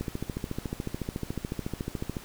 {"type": "click train", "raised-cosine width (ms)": 3, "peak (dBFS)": -18, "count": 31, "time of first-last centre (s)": [0.01, 2.168], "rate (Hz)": 13.9, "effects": ["pink hiss -47 dBFS RMS until 2.24 s"]}